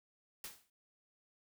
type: noise with exponential decay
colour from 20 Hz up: white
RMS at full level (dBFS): -43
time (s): 0.44-0.7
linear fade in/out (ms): 2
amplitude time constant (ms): 55
effects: none